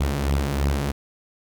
sawtooth beating tone pair, 69.3 / 72.3 Hz, C#2 / D2, 0 / -27 cents, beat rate 3 Hz, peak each -18 / -22 dBFS, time 0-0.92 s, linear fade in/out 10 ms, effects none

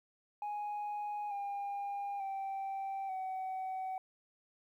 sine tone with pitch steps, 830.6 / 804.6 / 779.5 / 755.1 Hz, G#5 / G5 / G5 / F#5, 0 / +45 / -10 / +35 cents, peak -34 dBFS, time 0.42-3.98 s, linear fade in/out 2 ms, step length 890 ms, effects tanh soft clip ceiling -35 dBFS + 12-bit

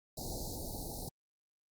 pink band-stop noise, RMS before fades -41 dBFS, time 0.17-1.09 s, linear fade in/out 5 ms, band 880 to 4000 Hz, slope 96 dB/octave, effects Opus 48 kbps

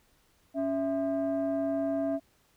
sine tone pair together, 278.5 / 659.3 Hz, C#4 / E5, +8 / 0 cents, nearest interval octave + minor third, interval 1492 cents, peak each -28 dBFS, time 0.54-2.2 s, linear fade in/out 50 ms, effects tanh soft clip ceiling -23 dBFS + pink hiss -67 dBFS RMS until 2.56 s

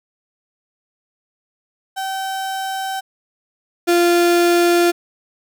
35% pulse tone pair in turn, 770 / 346.8 Hz, G5 / F4, -31 / -12 cents, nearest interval octave + major second, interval 1381 cents, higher first, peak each -20 / -10 dBFS, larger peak second, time 1.96-3.01 / 3.87-4.92 s, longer neither, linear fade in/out 20 ms, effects none

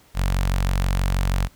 sawtooth tone with notch filter, 46.25 Hz, F#1, in tune, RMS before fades -21 dBFS, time 0.14-1.49 s, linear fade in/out 50 ms, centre 350 Hz, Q 0.74, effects pink hiss -55 dBFS RMS until 1.55 s

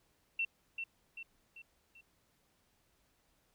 sine tone with echo, 2703 Hz, E7, 43 cents sharp, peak -31 dBFS, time 0.39-0.45 s, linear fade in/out 5 ms, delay 390 ms, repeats 4, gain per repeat -6 dB, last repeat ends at 2.01 s, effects pink hiss -74 dBFS RMS until 3.54 s

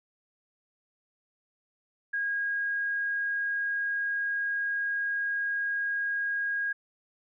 sine tone, 1635 Hz, G#6, 28 cents flat, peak -27 dBFS, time 2.13-6.73 s, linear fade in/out 10 ms, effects none

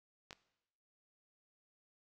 clicks, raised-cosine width 0.2 ms, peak -30 dBFS, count 2, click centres 0.308 / 0.329 s, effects noise-tail reverb RT60 0.9 s tail -18 dB re dry

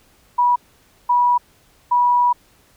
sine tone bursts at uneven times, 974 Hz, B5, 24 cents flat, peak -12 dBFS, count 3, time 0.38-0.56 / 1.09-1.38 / 1.91-2.33 s, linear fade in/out 10 ms, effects pink hiss -55 dBFS RMS until 2.76 s

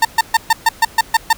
30% pulse tone bursts, 906 Hz, A#5, 50 cents flat, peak -5 dBFS, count 9, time 0.02-1.33 s, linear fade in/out 5 ms, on 30 ms, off 130 ms, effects pink hiss -40 dBFS RMS until 1.37 s

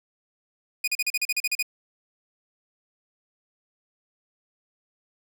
sawtooth tone bursts, 2464 Hz, D#7, 17 cents flat, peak -19 dBFS, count 11, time 0.84-1.627 s, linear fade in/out 5 ms, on 37 ms, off 38 ms, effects none

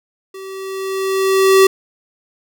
square tone with level ramp, 384.5 Hz, G4, 33 cents flat, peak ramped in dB -31 to -6 dBFS, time 0.34-1.67 s, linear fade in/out 5 ms, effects none

